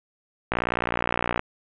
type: click train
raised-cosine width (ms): 0.5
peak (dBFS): -8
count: 53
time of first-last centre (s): 0.52-1.394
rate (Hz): 59.5
effects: resampled to 8000 Hz + 7-bit